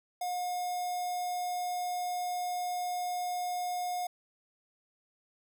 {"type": "tone with notch filter", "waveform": "square", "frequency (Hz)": 718, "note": "F5", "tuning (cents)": 48, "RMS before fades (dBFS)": -34, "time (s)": [0.21, 4.07], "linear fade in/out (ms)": 5, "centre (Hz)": 2600, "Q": 0.89, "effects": []}